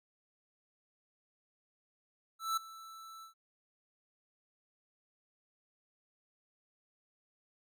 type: tone with ADSR envelope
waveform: square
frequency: 1322 Hz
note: E6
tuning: 5 cents sharp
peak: -30 dBFS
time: 2.39-3.34 s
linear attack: 180 ms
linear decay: 8 ms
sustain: -19 dB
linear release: 110 ms
effects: none